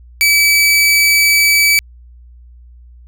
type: tone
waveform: sawtooth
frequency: 2297 Hz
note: D7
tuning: 39 cents flat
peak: -5 dBFS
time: 0.21-1.79 s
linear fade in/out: 0 ms
effects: added 60 Hz sine -37 dBFS peak until 3.07 s